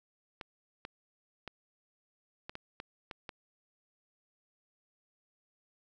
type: clicks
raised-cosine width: 0.3 ms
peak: -25 dBFS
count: 8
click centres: 0.412 / 0.851 / 1.477 / 2.495 / 2.554 / 2.801 / 3.112 / 3.292 s
effects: none